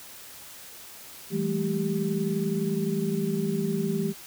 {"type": "tone cluster", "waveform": "sine", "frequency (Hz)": [164.8, 196.7, 216.3, 392.6], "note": ["E3", "G3", "A3", "G4"], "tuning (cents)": [0, 6, -29, 3], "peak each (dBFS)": -30, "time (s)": [1.3, 4.14], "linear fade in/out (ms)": 50, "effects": ["white hiss -45 dBFS RMS until 4.26 s"]}